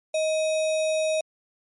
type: tone with sample-and-hold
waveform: sine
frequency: 628 Hz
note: D#5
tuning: 16 cents sharp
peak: -21 dBFS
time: 0.14-1.21 s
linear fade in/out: 5 ms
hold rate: 3150 Hz
effects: MP3 48 kbps